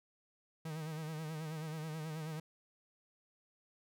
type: tone with vibrato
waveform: 45% pulse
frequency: 157 Hz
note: D#3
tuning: 16 cents sharp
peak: -40 dBFS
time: 0.65-2.4 s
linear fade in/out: 5 ms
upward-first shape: sine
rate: 9.3 Hz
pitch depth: 59 cents each way
effects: none